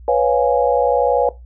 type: chord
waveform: sine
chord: C# dominant seventh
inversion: third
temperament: equal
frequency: 493.9 / 554.4 / 698.5 / 830.6 Hz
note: B4 / C#5 / E#5 / G#5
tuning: 0 / 0 / 0 / 0 cents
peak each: -16 / -17 / -21 / -19 dBFS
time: 0.08-1.29 s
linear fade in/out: 2 ms
effects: noise-tail reverb RT60 0.2 s tail -17 dB re dry + added 60 Hz sine -36 dBFS peak until 1.45 s